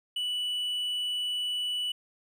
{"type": "tone", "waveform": "triangle", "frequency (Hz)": 2960, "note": "F#7", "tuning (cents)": 0, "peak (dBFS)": -27, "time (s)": [0.16, 1.92], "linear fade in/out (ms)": 5, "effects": []}